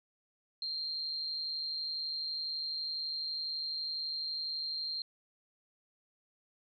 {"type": "tone with amplitude modulation", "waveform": "sine", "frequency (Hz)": 4186, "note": "C8", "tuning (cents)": 0, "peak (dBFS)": -32, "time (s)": [0.62, 5.02], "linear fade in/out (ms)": 2, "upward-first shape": "sine", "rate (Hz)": 152, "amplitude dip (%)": 55, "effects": []}